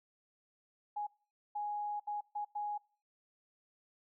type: tone bursts at uneven times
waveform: sine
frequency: 830.6 Hz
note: G#5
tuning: in tune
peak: -35 dBFS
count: 5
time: 0.96-1.07 / 1.55-2 / 2.07-2.21 / 2.35-2.45 / 2.55-2.78 s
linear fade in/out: 10 ms
effects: noise-tail reverb RT60 0.4 s tail -23 dB re dry